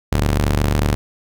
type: ring-modulated tone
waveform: sawtooth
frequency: 73.6 Hz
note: D2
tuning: 4 cents sharp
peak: -8 dBFS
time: 0.12-0.95 s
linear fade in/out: 0 ms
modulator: 22.6 Hz
effects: none